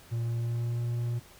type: tone with pitch glide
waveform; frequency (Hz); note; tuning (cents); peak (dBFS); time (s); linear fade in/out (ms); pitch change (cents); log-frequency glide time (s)
triangle; 116.54 to 119.06; A#2 to A#2; 0 to +37; -26; 0.11-1.2; 20; +37; 0.21-0.84
effects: pink hiss -54 dBFS RMS until 1.39 s